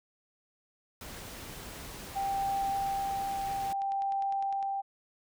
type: noise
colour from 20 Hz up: pink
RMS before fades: -44 dBFS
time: 1.01-3.73 s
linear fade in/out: 2 ms
type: tone with tremolo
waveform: sine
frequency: 787 Hz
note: G5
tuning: 7 cents sharp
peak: -28 dBFS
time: 2.15-4.82 s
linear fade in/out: 20 ms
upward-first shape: sine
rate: 0.61 Hz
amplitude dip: 30%
type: click train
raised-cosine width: 0.2 ms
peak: -32 dBFS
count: 18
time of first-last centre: 2.91-4.627 s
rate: 9.9 Hz
effects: none